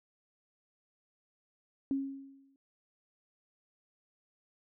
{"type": "tone with exponential decay", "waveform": "sine", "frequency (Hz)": 272.9, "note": "C#4", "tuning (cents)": -27, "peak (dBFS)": -27, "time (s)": [1.91, 2.56], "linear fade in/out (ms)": 1, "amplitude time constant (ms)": 140, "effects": []}